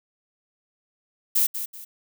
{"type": "noise with echo", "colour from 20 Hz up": "violet", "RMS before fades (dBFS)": -20, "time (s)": [1.35, 1.47], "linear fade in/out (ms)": 10, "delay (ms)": 190, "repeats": 2, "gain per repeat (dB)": -10, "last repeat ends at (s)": 1.85, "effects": []}